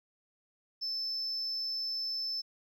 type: tone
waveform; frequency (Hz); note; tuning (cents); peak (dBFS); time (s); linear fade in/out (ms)
sine; 5274; E8; 0; -31; 0.81-2.42; 20
effects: tanh soft clip ceiling -30 dBFS + 12-bit